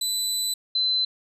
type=tone pair in turn; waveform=25% pulse / sine; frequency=3997 / 4050 Hz; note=B7 / B7; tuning=+20 / +43 cents; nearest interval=unison; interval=23 cents; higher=second; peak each=-20 dBFS; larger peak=neither; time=0.01-0.54 / 0.75-1.05 s; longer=first; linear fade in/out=5 ms; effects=resampled to 32000 Hz